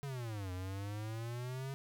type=exponential two-way sweep; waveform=square; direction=down then up; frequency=144.1 to 90 to 137.9 Hz; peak=-40 dBFS; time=0.03-1.74 s; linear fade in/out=0 ms; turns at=0.52 s; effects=none